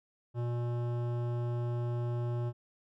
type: tone with hard clipping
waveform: sine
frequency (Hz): 120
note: B2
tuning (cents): -49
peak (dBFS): -33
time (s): 0.34-2.53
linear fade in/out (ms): 50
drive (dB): 15
effects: none